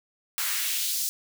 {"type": "noise with high-pass filter sweep", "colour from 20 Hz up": "white", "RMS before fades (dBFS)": -28, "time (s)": [0.38, 1.09], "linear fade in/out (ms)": 0, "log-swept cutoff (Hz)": [1200, 5600], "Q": 1.3, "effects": []}